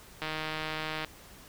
click train, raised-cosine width 0.3 ms, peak -18 dBFS, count 130, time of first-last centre 0.22-1.047 s, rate 156 Hz, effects pink hiss -52 dBFS RMS until 1.48 s

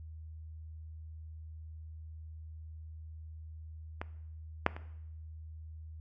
clicks, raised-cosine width 0.5 ms, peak -22 / -9 / -27 dBFS, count 3, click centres 4.015 / 4.664 / 4.765 s, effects noise-tail reverb RT60 0.8 s tail -18 dB re dry + added 79 Hz sine -44 dBFS peak until 6 s

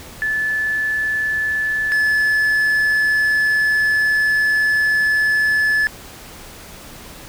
sine / triangle tone pair in turn, 1736 / 1726.2 Hz, A6 / A6, -24 / -34 cents, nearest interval unison, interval 10 cents, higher first, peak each -17 / -12 dBFS, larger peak second, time 0.22-1.92 / 1.92-5.87 s, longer second, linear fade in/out 0 ms, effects pink hiss -38 dBFS RMS until 7.28 s

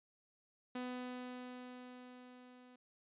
sawtooth tone with level ramp, 250 Hz, B3, 21 cents sharp, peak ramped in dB -36 to -55 dBFS, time 0.75-2.76 s, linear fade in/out 5 ms, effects resampled to 8000 Hz

